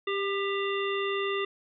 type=harmonic tone with a mistuned harmonic; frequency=395.5 Hz; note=G4; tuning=15 cents sharp; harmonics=1 / 3 / 5 / 7 / 9; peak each=-29 / -34 / -36 / -37 / -39 dBFS; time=0.07-1.45 s; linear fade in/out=5 ms; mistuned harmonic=3; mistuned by=+18 cents; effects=none